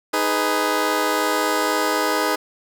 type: chord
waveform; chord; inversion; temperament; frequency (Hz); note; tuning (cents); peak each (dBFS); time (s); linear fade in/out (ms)
15% pulse; G# minor; second; just; 311.5 / 415.3 / 498.4; D#4 / G#4 / B4; +2 / 0 / +16; -17; 0.13-2.36; 10
effects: none